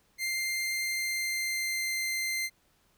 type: tone with pitch glide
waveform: sawtooth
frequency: 2097 to 2084 Hz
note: C7 to C7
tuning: +3 to -7 cents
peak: -26 dBFS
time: 0.18-2.5 s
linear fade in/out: 50 ms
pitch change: -10 cents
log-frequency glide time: 0.81-2 s
effects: pink hiss -68 dBFS RMS until 2.97 s